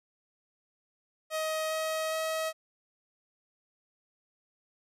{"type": "tone with pitch steps", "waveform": "sawtooth", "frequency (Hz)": [630, 634, 638.1], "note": ["D#5", "D#5", "D#5"], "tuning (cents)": [21, 32, 44], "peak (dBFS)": -26, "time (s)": [1.3, 2.53], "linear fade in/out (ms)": 50, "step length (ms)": 410, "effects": ["resampled to 32000 Hz"]}